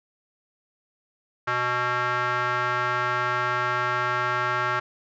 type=tone with band-pass filter; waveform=square; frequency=123.47 Hz; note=B2; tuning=in tune; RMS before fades=-25 dBFS; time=1.47-4.8 s; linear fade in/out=10 ms; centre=1400 Hz; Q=2.8; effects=resampled to 16000 Hz